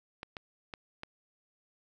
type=clicks; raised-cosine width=0.3 ms; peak=-24 dBFS; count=4; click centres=0.231 / 0.368 / 0.738 / 1.034 s; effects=none